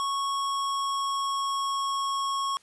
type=tone with pitch glide; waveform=square; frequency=1104 to 1097.6 Hz; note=C#6 to C#6; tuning=-7 to -17 cents; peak=-27 dBFS; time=0-2.57 s; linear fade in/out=0 ms; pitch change=-10 cents; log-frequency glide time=0.24-2.42 s; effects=white hiss -60 dBFS RMS until 2.62 s + resampled to 22050 Hz